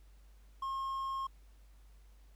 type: tone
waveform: triangle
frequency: 1075 Hz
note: C6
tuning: 47 cents sharp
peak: -33 dBFS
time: 0.62-1.27 s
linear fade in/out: 5 ms
effects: added 50 Hz sine -56 dBFS peak until 2.35 s + pink hiss -71 dBFS RMS until 2.35 s